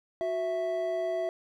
triangle tone pair together, 368.1 / 659.3 Hz, F#4 / E5, -9 / 0 cents, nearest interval minor seventh, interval 1009 cents, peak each -32 / -27 dBFS, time 0.21-1.29 s, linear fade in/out 0 ms, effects none

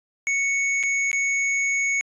square tone with dropouts, 2217 Hz, C#7, in tune, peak -21 dBFS, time 0.27-2.01 s, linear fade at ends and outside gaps 0 ms, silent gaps 0.829-0.835 / 1.115-1.13 s, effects resampled to 22050 Hz

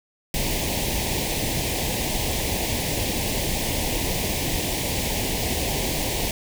pink band-stop noise, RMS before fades -25 dBFS, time 0.34-6.31 s, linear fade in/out 2 ms, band 930 to 1900 Hz, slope 48 dB/octave, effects none

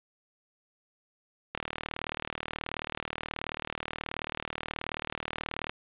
click train, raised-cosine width 0.3 ms, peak -16 dBFS, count 161, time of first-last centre 1.55-5.695 s, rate 38.6 Hz, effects resampled to 8000 Hz + 9-bit

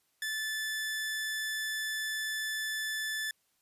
sawtooth tone, 1747 Hz, A6, 13 cents flat, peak -29 dBFS, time 0.22-3.31 s, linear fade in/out 2 ms, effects white hiss -74 dBFS RMS until 3.61 s + resampled to 32000 Hz

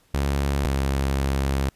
sawtooth tone pair in turn, 69.7 / 68.11 Hz, C#2 / C#2, +10 / -30 cents, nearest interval unison, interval 40 cents, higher first, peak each -17 dBFS, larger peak neither, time 0.14-0.65 / 0.65-1.69 s, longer second, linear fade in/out 0 ms, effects pink hiss -61 dBFS RMS until 1.75 s + resampled to 32000 Hz

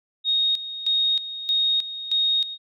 sine tone with tremolo, 3729 Hz, A#7, in tune, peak -18 dBFS, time 0.24-2.58 s, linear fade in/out 50 ms, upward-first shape square, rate 1.6 Hz, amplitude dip 75%, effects none

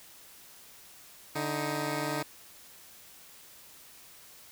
10% pulse tone pair together, 146.51 / 313.5 Hz, D3 / D#4, -4 / +13 cents, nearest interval octave + minor second, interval 1317 cents, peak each -25 / -25 dBFS, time 1.35-2.23 s, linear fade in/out 10 ms, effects white hiss -53 dBFS RMS until 4.51 s

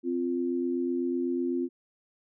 sine tone pair together, 260.2 / 348.2 Hz, C4 / F4, -9 / -5 cents, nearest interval perfect fourth, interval 504 cents, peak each -29 / -29 dBFS, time 0.03-1.69 s, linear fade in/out 50 ms, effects none

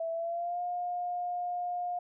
sine tone with pitch glide, 659.3 to 710.7 Hz, E5 to F5, 0 to +30 cents, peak -31 dBFS, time 0-1.99 s, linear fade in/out 5 ms, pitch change +130 cents, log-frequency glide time 0.11-0.61 s, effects none

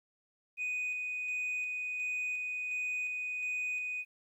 sine tone with tremolo, 2489 Hz, D#7, in tune, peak -30 dBFS, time 0.57-4.05 s, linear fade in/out 50 ms, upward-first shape square, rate 1.4 Hz, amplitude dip 30%, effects tanh soft clip ceiling -31 dBFS + 12-bit

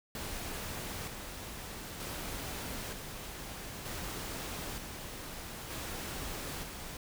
pink noise with tremolo, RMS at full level -40 dBFS, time 0.15-6.97 s, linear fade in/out 2 ms, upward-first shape square, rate 0.54 Hz, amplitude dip 35%, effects none

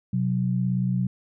sine tone pair together, 127.3 / 185 Hz, C3 / F#3, -47 / 0 cents, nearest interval tritone, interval 647 cents, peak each -24 dBFS, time 0.13-1.07 s, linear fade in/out 5 ms, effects none

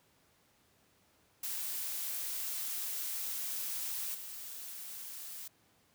blue noise with level steps, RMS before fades -38 / -45 dBFS, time 1.43-5.48 s, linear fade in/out 5 ms, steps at 4.14 s, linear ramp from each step 10 ms, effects pink hiss -69 dBFS RMS until 5.94 s + high-pass 80 Hz 12 dB/octave

